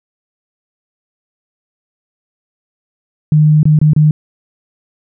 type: tone with dropouts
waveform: sine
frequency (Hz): 152.5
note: D#3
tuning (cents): -34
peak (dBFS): -5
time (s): 3.32-4.11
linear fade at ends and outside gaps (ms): 2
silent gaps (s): 3.631-3.654 / 3.789-3.814 / 3.934-3.963
effects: none